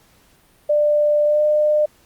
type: tone with pitch glide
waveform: sine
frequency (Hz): 594 to 602.6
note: D5 to D5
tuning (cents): +20 to +44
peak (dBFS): -13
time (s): 0.69-1.86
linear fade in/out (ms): 10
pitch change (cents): +24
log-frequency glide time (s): 1.25-1.42
effects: pink hiss -55 dBFS RMS until 2.05 s + Opus 48 kbps